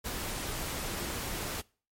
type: tone in noise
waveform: sine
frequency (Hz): 349.2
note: F4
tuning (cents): 0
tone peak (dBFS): -44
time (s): 0.87-1.17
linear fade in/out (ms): 20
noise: pink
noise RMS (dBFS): -36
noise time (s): 0.04-1.62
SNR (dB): -11
effects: noise-tail reverb RT60 0.4 s tail -24 dB re dry + MP3 64 kbps